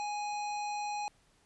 harmonic tone, 830.6 Hz, G#5, in tune, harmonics 1 / 3 / 5 / 7 / 9, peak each -34 / -44 / -48 / -51 / -53 dBFS, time 0-1.08 s, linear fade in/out 0 ms, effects pink hiss -68 dBFS RMS until 1.45 s + resampled to 24000 Hz

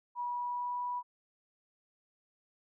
sine tone with pitch glide, 970 to 980.1 Hz, B5 to B5, -31 to -13 cents, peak -33 dBFS, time 0.15-1.03 s, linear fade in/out 50 ms, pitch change +18 cents, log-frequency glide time 0.27-0.81 s, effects none

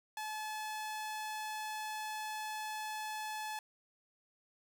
sawtooth tone, 860 Hz, A5, 40 cents flat, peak -35 dBFS, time 0.17-3.59 s, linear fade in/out 2 ms, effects none

